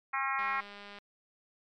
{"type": "harmonic tone", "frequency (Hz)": 270.3, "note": "C#4", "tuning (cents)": -44, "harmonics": [3, 4, 5, 6, 7, 8, 9], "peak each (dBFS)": [-38, -34, -36, -42, -37, -39, -42], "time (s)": [0.13, 0.61], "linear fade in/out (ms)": 10}
{"type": "click train", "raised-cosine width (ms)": 0.3, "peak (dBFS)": -32, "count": 122, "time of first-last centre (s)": [0.39, 0.986], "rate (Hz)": 203}
{"effects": ["MP3 96 kbps"]}